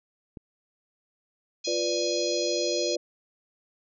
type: click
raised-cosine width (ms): 3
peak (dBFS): -27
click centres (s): 0.372
type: harmonic tone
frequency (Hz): 833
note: G#5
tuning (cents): +5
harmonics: 3 / 4 / 5 / 6 / 7 / 8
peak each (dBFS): -41 / -39 / -33 / -36 / -39 / -39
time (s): 1.64-2.96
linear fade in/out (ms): 10
type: chord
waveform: sine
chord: B diminished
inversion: second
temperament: equal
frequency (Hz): 349.2 / 493.9 / 587.3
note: F4 / B4 / D5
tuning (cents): 0 / 0 / 0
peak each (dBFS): -30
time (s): 1.67-2.97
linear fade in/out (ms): 5
effects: none